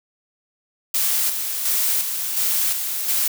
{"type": "noise with tremolo", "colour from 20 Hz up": "blue", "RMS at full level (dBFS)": -20, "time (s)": [0.94, 3.28], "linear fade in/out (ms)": 5, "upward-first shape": "square", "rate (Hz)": 1.4, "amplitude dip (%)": 45, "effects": []}